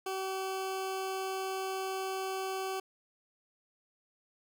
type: tone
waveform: 20% pulse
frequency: 381.4 Hz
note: G4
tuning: 47 cents flat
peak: -29 dBFS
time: 0.06-2.8 s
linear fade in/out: 5 ms
effects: none